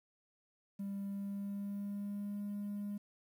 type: tone with pitch glide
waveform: triangle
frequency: 198.5 to 204.2 Hz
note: G3 to G#3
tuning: +22 to -29 cents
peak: -35 dBFS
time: 0.79-2.98 s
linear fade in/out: 10 ms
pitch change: +49 cents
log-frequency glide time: 1.05-2.39 s
effects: tanh soft clip ceiling -33 dBFS + 11-bit